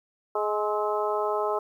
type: harmonic tone with a mistuned harmonic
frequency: 210 Hz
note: G#3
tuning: 19 cents sharp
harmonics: 2 / 3 / 4 / 5 / 6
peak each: -28 / -30 / -31 / -32 / -33 dBFS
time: 0.35-1.59 s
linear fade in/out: 5 ms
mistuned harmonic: 6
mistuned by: +44 cents
effects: 10-bit